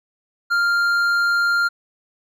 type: tone with hard clipping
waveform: sine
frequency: 1396.9 Hz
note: F6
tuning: in tune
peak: -17 dBFS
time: 0.5-1.69 s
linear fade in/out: 20 ms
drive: 6 dB
effects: none